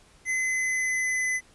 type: tone with pitch glide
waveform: square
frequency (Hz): 2041 to 2018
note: C7 to B6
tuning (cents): -44 to +37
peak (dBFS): -25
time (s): 0.25-1.41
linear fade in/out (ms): 50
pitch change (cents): -19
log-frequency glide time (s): 0.4-1.25
effects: pink hiss -57 dBFS RMS until 1.54 s + resampled to 24000 Hz

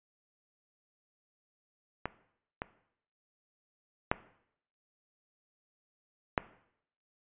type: clicks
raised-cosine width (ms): 0.5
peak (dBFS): -17 / -19 / -10 / -10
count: 4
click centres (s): 2.056 / 2.619 / 4.115 / 6.378
effects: noise-tail reverb RT60 0.7 s tail -17 dB re dry + resampled to 8000 Hz

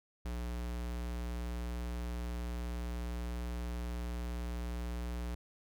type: tone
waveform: square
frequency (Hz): 59.7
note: A#1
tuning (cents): +42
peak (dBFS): -37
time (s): 0.25-5.35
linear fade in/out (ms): 5
effects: none

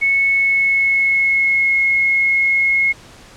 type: tone with pitch glide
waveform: sine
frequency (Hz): 2202 to 2167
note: C#7 to C#7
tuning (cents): -12 to -40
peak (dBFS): -12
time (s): 0.01-2.93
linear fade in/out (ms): 20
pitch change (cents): -28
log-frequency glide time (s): 0.32-1.76
effects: pink hiss -42 dBFS RMS until 3.36 s + low-pass 8000 Hz 12 dB/octave

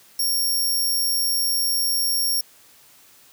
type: tone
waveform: 15% pulse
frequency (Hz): 5540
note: F8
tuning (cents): -15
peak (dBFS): -14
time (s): 0.19-2.41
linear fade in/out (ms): 5
effects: white hiss -52 dBFS RMS until 3.32 s + high-pass 60 Hz 12 dB/octave

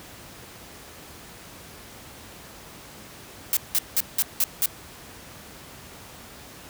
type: noise bursts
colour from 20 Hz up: blue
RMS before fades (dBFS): -21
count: 6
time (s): 3.53-4.658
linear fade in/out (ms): 0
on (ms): 38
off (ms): 180
effects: pink hiss -44 dBFS RMS until 6.69 s + high-pass 60 Hz 12 dB/octave

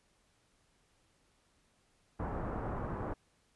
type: low-pass noise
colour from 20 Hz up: pink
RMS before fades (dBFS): -38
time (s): 2.19-3.14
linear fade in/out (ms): 10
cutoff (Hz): 1300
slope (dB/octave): 24
effects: pink hiss -72 dBFS RMS until 3.55 s + resampled to 24000 Hz

